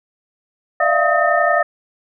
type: tone cluster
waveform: sine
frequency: 595 / 673 / 704 / 1263 / 1811 Hz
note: D5 / E5 / F5 / D#6 / A6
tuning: +22 / +36 / +14 / +26 / +49 cents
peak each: -19 dBFS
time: 0.8-1.63 s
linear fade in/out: 5 ms
effects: none